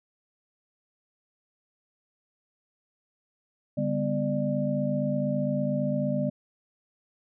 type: tone cluster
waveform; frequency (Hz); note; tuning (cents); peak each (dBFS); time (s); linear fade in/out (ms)
sine; 144.6 / 199.8 / 248.6 / 595; D3 / G3 / B3 / D5; -27 / +33 / +12 / +22; -30; 3.77-6.3; 10
effects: none